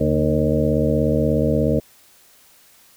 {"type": "harmonic tone with a mistuned harmonic", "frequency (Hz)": 76.7, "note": "D#2", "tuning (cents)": -24, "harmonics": [1, 2, 3, 4, 6, 7, 8], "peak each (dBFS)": [-25, -22, -22, -24, -23, -23, -26], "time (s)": [0, 1.8], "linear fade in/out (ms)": 10, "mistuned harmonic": 2, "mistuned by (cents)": -90, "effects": ["white hiss -52 dBFS RMS until 2.96 s"]}